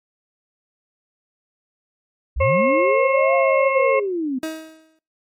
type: linear two-way sweep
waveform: sine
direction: up then down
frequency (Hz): 49 to 698.5 to 247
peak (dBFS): -20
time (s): 2.36-4.39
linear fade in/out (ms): 10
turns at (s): 3.35
type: harmonic tone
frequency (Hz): 538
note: C5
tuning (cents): +48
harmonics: 1 / 2 / 4 / 5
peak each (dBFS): -15 / -22 / -24 / -31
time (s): 2.4-4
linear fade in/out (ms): 10
type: tone with exponential decay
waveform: 30% pulse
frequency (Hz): 317.6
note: D#4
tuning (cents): +36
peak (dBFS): -19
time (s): 4.43-4.99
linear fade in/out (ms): 2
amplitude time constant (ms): 120
effects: noise-tail reverb RT60 0.3 s tail -22 dB re dry + MP3 64 kbps